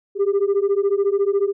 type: beating tone pair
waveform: sine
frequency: 392 / 406 Hz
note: G4 / G#4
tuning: 0 / -39 cents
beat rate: 14 Hz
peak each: -17 dBFS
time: 0.15-1.53 s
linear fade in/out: 50 ms
effects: tanh soft clip ceiling -13 dBFS